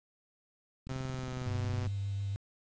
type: click train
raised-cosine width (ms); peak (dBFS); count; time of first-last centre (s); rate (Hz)
5; -31; 23; 0.87-1.875; 21.9
type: tone with pitch glide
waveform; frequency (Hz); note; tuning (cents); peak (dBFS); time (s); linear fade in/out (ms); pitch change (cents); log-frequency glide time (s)
sawtooth; 130.81 to 125.26; C3 to B2; 0 to +25; -33; 0.89-1.87; 5; -75; 1.03-1.53
type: tone with vibrato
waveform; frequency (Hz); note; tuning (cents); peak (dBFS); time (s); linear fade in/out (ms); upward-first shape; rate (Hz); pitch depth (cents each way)
sine; 99.3; G2; +23; -32; 1.47-2.36; 0; sine; 7; 14
effects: resampled to 16000 Hz + 9-bit